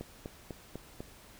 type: click train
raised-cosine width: 2 ms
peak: -26 dBFS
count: 5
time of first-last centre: 0.01-1.005 s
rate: 4.02 Hz
effects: pink hiss -55 dBFS RMS until 1.39 s